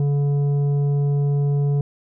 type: tone with tanh clipping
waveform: triangle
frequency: 142.9 Hz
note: D3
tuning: 47 cents flat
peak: -18 dBFS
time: 0-1.81 s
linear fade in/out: 2 ms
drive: 12 dB
effects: none